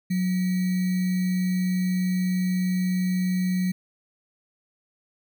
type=tone with sample-and-hold; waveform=sine; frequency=183.2 Hz; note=F#3; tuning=17 cents flat; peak=-21 dBFS; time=0.1-3.72 s; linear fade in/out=10 ms; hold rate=2100 Hz; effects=none